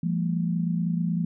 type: tone cluster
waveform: sine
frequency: 170.9 / 200.5 / 226.9 Hz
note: F3 / G3 / A#3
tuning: -37 / +39 / -47 cents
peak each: -24 / -32 / -31 dBFS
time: 0.03-1.25 s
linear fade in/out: 5 ms
effects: none